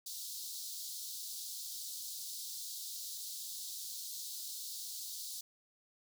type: high-pass noise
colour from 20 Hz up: pink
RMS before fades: -44 dBFS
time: 0.06-5.41 s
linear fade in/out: 5 ms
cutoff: 3800 Hz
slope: 48 dB/octave
effects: none